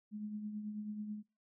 sine tone with tremolo, 210.8 Hz, G#3, 26 cents sharp, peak -37 dBFS, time 0.11-1.23 s, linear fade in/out 50 ms, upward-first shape triangle, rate 9.2 Hz, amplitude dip 50%, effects noise-tail reverb RT60 0.3 s tail -25 dB re dry

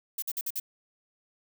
violet noise bursts, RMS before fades -32 dBFS, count 5, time 0.18-0.599 s, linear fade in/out 5 ms, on 43 ms, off 51 ms, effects none

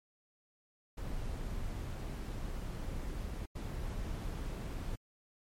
brown noise bursts at uneven times, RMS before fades -39 dBFS, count 2, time 0.97-3.46 / 3.55-4.96 s, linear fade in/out 10 ms, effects MP3 64 kbps

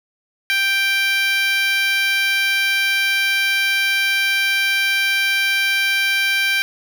10% pulse tone with high-pass filter, 785 Hz, G5, 2 cents sharp, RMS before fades -18 dBFS, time 0.5-6.62 s, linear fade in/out 0 ms, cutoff 1900 Hz, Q 9.9, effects none

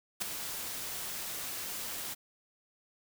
white noise with ADSR envelope, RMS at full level -31 dBFS, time 0.2-2.15 s, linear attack 19 ms, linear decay 10 ms, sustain -8 dB, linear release 23 ms, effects none

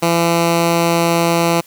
10% pulse tone, 168.8 Hz, E3, 41 cents sharp, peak -4 dBFS, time 0.02-1.61 s, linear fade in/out 10 ms, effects white hiss -47 dBFS RMS until 1.66 s + high-pass 100 Hz 12 dB/octave

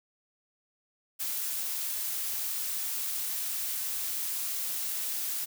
blue noise, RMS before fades -33 dBFS, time 1.19-5.46 s, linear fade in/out 20 ms, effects none

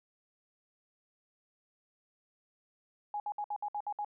sine tone bursts, 830.6 Hz, G#5, in tune, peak -33 dBFS, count 8, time 3.14-4.047 s, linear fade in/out 2 ms, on 60 ms, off 61 ms, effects none

